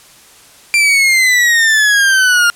40% pulse exponential sweep, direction down, 2373 to 1400 Hz, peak -7 dBFS, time 0.74-2.5 s, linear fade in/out 0 ms, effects white hiss -42 dBFS RMS until 2.55 s + low-pass 11000 Hz 12 dB/octave

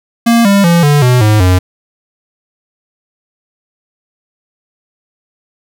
square tone with pitch steps, 233.1 / 199.44 / 170.64 / 146 / 124.92 / 106.88 / 91.44 Hz, A#3 / G3 / F3 / D3 / B2 / A2 / F#2, 0 / +30 / -40 / -10 / +20 / -50 / -20 cents, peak -6 dBFS, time 0.26-1.59 s, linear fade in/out 10 ms, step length 190 ms, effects none

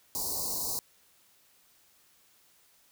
white band-stop noise, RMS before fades -33 dBFS, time 0.15-0.79 s, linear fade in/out 0 ms, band 1100 to 4100 Hz, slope 96 dB/octave, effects white hiss -64 dBFS RMS until 2.91 s

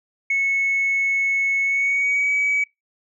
sine tone with pitch glide, 2200 to 2276 Hz, C#7 to C#7, -14 to +45 cents, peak -16 dBFS, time 0.3-2.64 s, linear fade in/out 5 ms, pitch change +59 cents, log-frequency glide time 1.63-2.32 s, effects noise-tail reverb RT60 0.2 s tail -24 dB re dry + tanh soft clip ceiling -14 dBFS

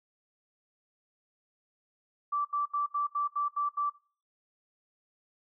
sine tone bursts, 1164 Hz, D6, 16 cents flat, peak -27 dBFS, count 8, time 2.32-3.899 s, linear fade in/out 10 ms, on 130 ms, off 77 ms, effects noise-tail reverb RT60 0.4 s tail -20 dB re dry

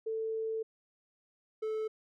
sine / triangle tone pair in turn, 444 / 435.9 Hz, A4 / A4, +16 / -16 cents, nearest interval unison, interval 32 cents, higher first, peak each -32 / -30 dBFS, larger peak second, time 0.06-0.63 / 1.62-1.88 s, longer first, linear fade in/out 10 ms, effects none

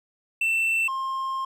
triangle tone pair in turn, 2678 / 1062.8 Hz, E7 / C6, +27 / +27 cents, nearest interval octave + major third, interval 1600 cents, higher first, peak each -19 / -24 dBFS, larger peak first, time 0.41-0.88 / 0.88-1.45 s, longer second, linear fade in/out 5 ms, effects none

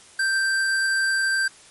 sine tone with hard clipping, 1568 Hz, G6, in tune, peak -21 dBFS, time 0.19-1.48 s, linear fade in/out 5 ms, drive 17 dB, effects white hiss -49 dBFS RMS until 1.7 s + MP3 48 kbps

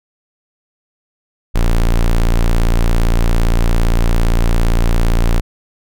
square tone, 28.78 Hz, A#0, 21 cents flat, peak -10 dBFS, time 1.54-5.41 s, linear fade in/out 20 ms, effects none

